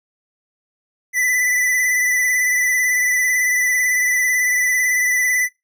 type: tone with vibrato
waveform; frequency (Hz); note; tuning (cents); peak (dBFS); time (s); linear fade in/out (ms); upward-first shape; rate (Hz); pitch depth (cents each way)
square; 1993; B6; +15; -16; 1.13-5.49; 50; sine; 18; 32
effects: noise-tail reverb RT60 0.2 s tail -23 dB re dry